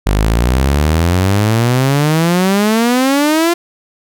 sawtooth exponential sweep, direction up, 48.4 to 349.2 Hz, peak -6 dBFS, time 0.06-3.54 s, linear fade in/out 10 ms, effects none

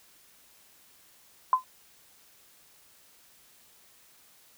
sine tone with exponential decay, 1026 Hz, C6, 34 cents flat, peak -14 dBFS, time 1.53-1.64 s, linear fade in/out 1 ms, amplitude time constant 22 ms, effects white hiss -59 dBFS RMS until 4.57 s

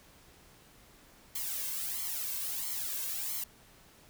blue noise with flanger, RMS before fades -36 dBFS, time 1.35-3.44 s, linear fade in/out 5 ms, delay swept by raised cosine 0.93 to 1.9 ms, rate 1.5 Hz, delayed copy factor +0.8, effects pink hiss -59 dBFS RMS until 4.09 s

